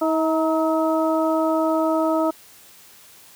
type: harmonic tone with a mistuned harmonic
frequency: 320 Hz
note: D#4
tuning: 49 cents sharp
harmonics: 1 / 2 / 3 / 4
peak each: -21 / -21 / -27 / -27 dBFS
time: 0.01-2.31 s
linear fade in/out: 10 ms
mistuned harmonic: 3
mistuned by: -45 cents
effects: white hiss -48 dBFS RMS until 3.35 s + high-pass 60 Hz 12 dB/octave